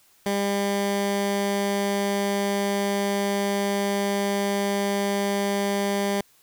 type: tone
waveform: 15% pulse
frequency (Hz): 200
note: G3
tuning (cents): +35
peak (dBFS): -16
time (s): 0.26-6.21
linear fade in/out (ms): 2
effects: white hiss -59 dBFS RMS until 6.42 s